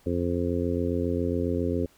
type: harmonic tone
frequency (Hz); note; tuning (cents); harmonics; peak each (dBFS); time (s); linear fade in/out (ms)
87.31; F2; 0; 1 / 2 / 3 / 4 / 5 / 6; -30 / -34 / -29 / -32 / -31 / -34; 0.06-1.86; 5
effects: pink hiss -60 dBFS RMS until 1.97 s